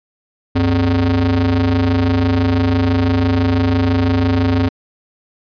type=ring-modulated tone; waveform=square; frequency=83.5 Hz; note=E2; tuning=23 cents sharp; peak=-10 dBFS; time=0.55-4.69 s; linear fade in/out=10 ms; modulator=180 Hz; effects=resampled to 11025 Hz